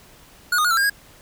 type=tone with pitch steps; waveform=square; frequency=1448 / 1233 / 1442 / 1345 / 1608 / 1643 Hz; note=F#6 / D#6 / F#6 / E6 / G6 / G#6; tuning=-38 / -16 / -45 / +34 / +44 / -19 cents; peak=-17 dBFS; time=0.52-0.898 s; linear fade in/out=5 ms; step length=63 ms; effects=pink hiss -49 dBFS RMS until 1.21 s